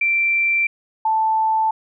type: tone pair in turn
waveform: sine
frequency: 2350 / 880.3 Hz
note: D7 / A5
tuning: +1 / +1 cents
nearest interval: octave + perfect fourth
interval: 1700 cents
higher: first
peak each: -15 dBFS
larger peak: neither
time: 0.01-0.67 / 1.05-1.71 s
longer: neither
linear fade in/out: 5 ms
effects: none